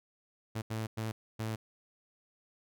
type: tone bursts at uneven times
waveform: sawtooth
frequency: 110.6 Hz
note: A2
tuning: 9 cents sharp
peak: -30 dBFS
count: 4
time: 0.55-0.62 / 0.7-0.87 / 0.97-1.12 / 1.39-1.56 s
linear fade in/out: 10 ms
effects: none